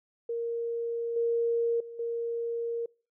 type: tone with level steps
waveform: sine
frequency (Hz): 466.2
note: A#4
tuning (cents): 0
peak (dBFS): -29 / -24 / -40 / -29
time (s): 0.29-2.86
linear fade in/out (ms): 5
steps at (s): 1.16 / 1.8 / 1.99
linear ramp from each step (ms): 5
effects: noise-tail reverb RT60 0.4 s tail -26 dB re dry

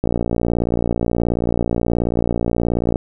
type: click train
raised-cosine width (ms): 2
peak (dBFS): -5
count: 172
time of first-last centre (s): 0.04-2.958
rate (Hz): 58.6
effects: none

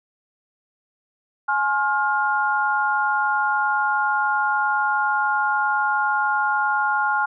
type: tone cluster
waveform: sine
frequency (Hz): 841 / 1068 / 1411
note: G#5 / C6 / F6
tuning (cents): +22 / +35 / +17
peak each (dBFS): -22 / -26 / -21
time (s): 1.48-7.26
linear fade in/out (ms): 10
effects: none

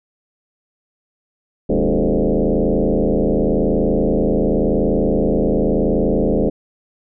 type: tone with frequency modulation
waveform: sine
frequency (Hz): 106.5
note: G#2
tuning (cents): +44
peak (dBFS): -13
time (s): 1.69-6.5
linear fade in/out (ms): 10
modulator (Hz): 80.9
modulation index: 5.8
effects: none

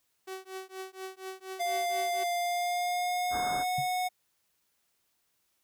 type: tone with tremolo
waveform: sawtooth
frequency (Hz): 378.6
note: F#4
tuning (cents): +40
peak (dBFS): -32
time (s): 0.27-2.24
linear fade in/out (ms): 10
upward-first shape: triangle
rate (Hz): 4.2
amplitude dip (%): 100
type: tone with pitch glide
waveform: square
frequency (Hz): 698.5 to 731.5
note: F5 to F#5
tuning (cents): 0 to -20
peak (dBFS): -29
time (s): 1.59-4.09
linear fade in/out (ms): 20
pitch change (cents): +80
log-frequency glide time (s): 2.34-3.68
type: low-pass noise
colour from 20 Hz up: white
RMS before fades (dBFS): -39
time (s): 3.3-3.65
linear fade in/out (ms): 50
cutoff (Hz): 1600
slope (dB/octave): 96
type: tone with exponential decay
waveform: sine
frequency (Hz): 138.59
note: C#3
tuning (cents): 0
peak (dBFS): -30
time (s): 3.78-3.89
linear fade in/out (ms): 5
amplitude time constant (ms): 22
effects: white hiss -75 dBFS RMS until 5.63 s

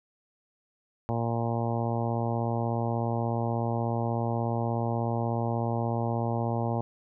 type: harmonic tone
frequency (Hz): 116.54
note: A#2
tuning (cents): 0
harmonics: 1 / 2 / 3 / 4 / 5 / 6 / 7 / 8 / 9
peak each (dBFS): -29 / -33 / -37 / -37 / -36 / -37 / -36 / -40 / -45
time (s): 1.09-6.81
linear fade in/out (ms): 0
effects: none

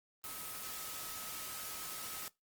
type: tone in noise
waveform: sine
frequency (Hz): 1279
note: D#6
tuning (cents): +47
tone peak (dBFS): -53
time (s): 0.24-2.28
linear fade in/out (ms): 0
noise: white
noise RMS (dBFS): -44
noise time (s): 0.24-2.28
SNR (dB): -12
effects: noise-tail reverb RT60 0.2 s tail -22 dB re dry + Opus 24 kbps

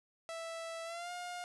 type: tone with pitch glide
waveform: sawtooth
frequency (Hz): 659.3 to 710.7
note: E5 to F5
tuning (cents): 0 to +30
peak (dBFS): -37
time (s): 0.29-1.44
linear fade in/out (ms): 0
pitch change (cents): +130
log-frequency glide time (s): 0.84-1.11
effects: resampled to 24000 Hz + 12-bit

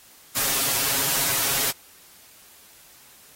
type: noise with comb filter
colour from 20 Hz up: white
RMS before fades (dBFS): -23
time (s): 0.35-1.72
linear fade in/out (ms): 20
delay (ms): 7.3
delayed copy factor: +0.95
effects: white hiss -51 dBFS RMS until 3.35 s + AAC 48 kbps

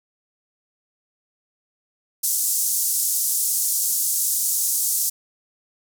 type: band-pass noise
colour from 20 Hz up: white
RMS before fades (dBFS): -22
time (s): 2.23-5.1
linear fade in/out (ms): 10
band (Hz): 6100 to 14000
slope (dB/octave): 24
effects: none

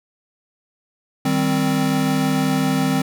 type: chord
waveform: square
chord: C minor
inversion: first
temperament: equal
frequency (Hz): 155.56 / 196 / 261.6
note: Eb3 / G3 / C4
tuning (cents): 0 / 0 / 0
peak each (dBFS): -23 / -24 / -20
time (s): 1.25-3.02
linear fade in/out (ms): 5
effects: none

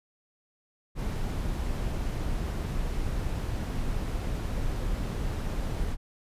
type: noise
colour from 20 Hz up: brown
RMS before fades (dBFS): -30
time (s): 0.95-5.97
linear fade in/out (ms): 50
effects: resampled to 32000 Hz

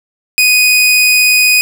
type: tone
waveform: sawtooth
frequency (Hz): 2489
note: D#7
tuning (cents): 0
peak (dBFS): -3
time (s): 0.38-1.61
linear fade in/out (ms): 0
effects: 7-bit

